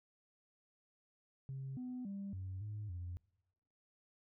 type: tone with pitch steps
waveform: sine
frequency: 134.5 / 250.9 / 198.2 / 94.2 / 105.2 / 88.2 Hz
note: C3 / B3 / G3 / F#2 / G#2 / F2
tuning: +48 / +28 / +19 / +32 / +23 / +18 cents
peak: -40 dBFS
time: 1.49-3.17 s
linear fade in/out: 0 ms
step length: 280 ms
effects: noise-tail reverb RT60 1.0 s tail -24 dB re dry + tanh soft clip ceiling -38 dBFS